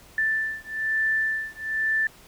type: beating tone pair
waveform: sine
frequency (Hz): 1765 / 1766.1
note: A6 / A6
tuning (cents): +5 / +6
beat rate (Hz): 1.1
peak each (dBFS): -26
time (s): 0.18-2.07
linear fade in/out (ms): 2
effects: pink hiss -51 dBFS RMS until 2.27 s